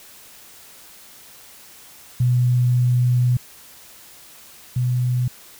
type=tone pair in turn; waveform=sine; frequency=123.7 / 124.56 Hz; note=B2 / B2; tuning=+3 / +15 cents; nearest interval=unison; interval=12 cents; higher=second; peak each=-14 / -17 dBFS; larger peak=first; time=2.2-3.37 / 4.76-5.28 s; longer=first; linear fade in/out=5 ms; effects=white hiss -45 dBFS RMS until 5.59 s